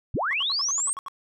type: linear sweep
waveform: sine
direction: up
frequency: 30.87 to 8640 Hz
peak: -23 dBFS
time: 0.14-0.93 s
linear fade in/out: 0 ms
type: tone bursts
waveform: triangle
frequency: 1108.7 Hz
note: C#6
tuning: in tune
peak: -30 dBFS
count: 9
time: 0.31-1.083 s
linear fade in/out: 0 ms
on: 21 ms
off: 73 ms
effects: none